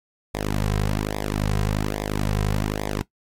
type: tone with flanger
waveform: sawtooth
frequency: 51.5 Hz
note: G#1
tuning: 14 cents flat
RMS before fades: -24 dBFS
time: 0.34-3.02 s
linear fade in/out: 5 ms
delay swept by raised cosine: 0.69 to 3.49 ms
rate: 1.2 Hz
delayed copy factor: -0.8
effects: noise-tail reverb RT60 0.1 s tail -17 dB re dry + MP3 64 kbps